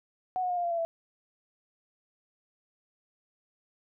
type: tone with pitch steps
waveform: sine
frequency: 740 / 726.9 / 714 / 701.3 / 688.9 / 676.6 / 664.6 Hz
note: F#5 / F#5 / F5 / F5 / F5 / E5 / E5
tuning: 0 / -31 / +38 / +7 / -24 / +45 / +14 cents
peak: -27 dBFS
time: 0.36-0.85 s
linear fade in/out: 0 ms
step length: 70 ms
effects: none